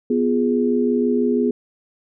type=chord; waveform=sine; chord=F diminished; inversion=second; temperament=equal; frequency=246.9 / 349.2 / 415.3 Hz; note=Cb4 / F4 / Ab4; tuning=0 / 0 / 0 cents; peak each=-18 / -24 / -20 dBFS; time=0.1-1.51 s; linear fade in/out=5 ms; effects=none